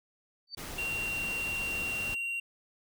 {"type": "tone with exponential growth", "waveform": "sine", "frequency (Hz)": 4571, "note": "D8", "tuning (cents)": -48, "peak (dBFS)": -34, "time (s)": [0.47, 0.55], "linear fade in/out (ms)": 5, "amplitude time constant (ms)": 16}
{"type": "noise", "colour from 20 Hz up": "pink", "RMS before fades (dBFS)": -41, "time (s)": [0.57, 2.15], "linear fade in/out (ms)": 10}
{"type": "tone", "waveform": "triangle", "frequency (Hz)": 2756, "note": "F7", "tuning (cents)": -24, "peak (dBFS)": -30, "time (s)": [0.78, 2.4], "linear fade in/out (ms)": 5}
{"effects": []}